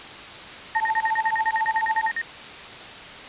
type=tone bursts; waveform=sine; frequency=1849 Hz; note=A#6; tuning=15 cents flat; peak=-23 dBFS; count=15; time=0.75-2.215 s; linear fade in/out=0 ms; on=51 ms; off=50 ms
type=tone with tremolo; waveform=sine; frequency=882 Hz; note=A5; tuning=4 cents sharp; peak=-17 dBFS; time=0.75-2.11 s; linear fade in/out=10 ms; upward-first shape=triangle; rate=14 Hz; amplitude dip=100%
effects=white hiss -38 dBFS RMS until 3.28 s + resampled to 8000 Hz